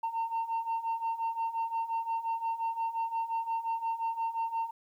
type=beating tone pair; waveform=sine; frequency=907 / 912.7 Hz; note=A#5 / A#5; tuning=-48 / -37 cents; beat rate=5.7 Hz; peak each=-33 / -30 dBFS; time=0.03-4.71 s; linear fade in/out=10 ms; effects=tanh soft clip ceiling -27 dBFS + 11-bit